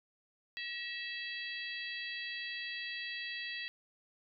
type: harmonic tone with a mistuned harmonic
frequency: 659.3 Hz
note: E5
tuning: in tune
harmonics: 3 / 4 / 5 / 6 / 7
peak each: -42 / -44 / -46 / -48 / -49 dBFS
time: 0.57-3.68 s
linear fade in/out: 0 ms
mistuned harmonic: 3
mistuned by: -55 cents
effects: none

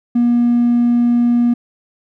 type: tone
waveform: triangle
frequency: 239.3 Hz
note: A#3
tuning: 46 cents sharp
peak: -7 dBFS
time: 0.15-1.54 s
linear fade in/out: 10 ms
effects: tanh soft clip ceiling -6 dBFS

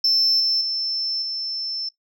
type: tone with level steps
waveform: sine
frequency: 5320 Hz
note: E8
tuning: 15 cents sharp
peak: -13 / -16 / -21 / -24 dBFS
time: 0.04-1.89 s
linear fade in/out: 5 ms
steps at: 0.4 / 0.61 / 1.22 s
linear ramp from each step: 2 ms
effects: noise-tail reverb RT60 0.1 s tail -17 dB re dry + tanh soft clip ceiling -13 dBFS

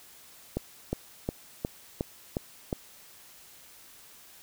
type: click train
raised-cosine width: 2 ms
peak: -15 dBFS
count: 7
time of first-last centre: 0.57-2.728 s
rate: 2.78 Hz
effects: white hiss -53 dBFS RMS until 4.42 s

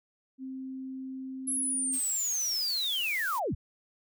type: tone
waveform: sine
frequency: 262.8 Hz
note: C4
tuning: 8 cents sharp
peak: -36 dBFS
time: 0.38-2 s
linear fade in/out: 50 ms
type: linear sweep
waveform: sine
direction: down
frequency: 11060 to 38.09 Hz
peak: -28 dBFS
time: 1.47-3.55 s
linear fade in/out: 10 ms
type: noise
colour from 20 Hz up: blue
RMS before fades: -41 dBFS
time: 1.92-3.4 s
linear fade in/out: 20 ms
effects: none

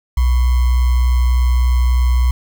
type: tone with sample-and-hold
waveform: sine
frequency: 61.7 Hz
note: B1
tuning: 1 cent flat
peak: -10 dBFS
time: 0.17-2.31 s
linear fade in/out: 5 ms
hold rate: 1050 Hz
effects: none

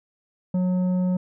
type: tone with tanh clipping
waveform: sine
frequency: 182.3 Hz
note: F#3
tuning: 25 cents flat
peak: -21 dBFS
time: 0.54-1.17 s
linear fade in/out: 5 ms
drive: 8 dB
effects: none

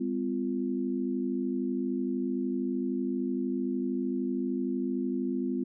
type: tone cluster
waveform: sine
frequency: 201.8 / 254.9 / 345.7 Hz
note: G#3 / C4 / F4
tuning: -49 / -45 / -18 cents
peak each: -34 / -30 / -34 dBFS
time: 0-5.64 s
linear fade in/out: 10 ms
effects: none

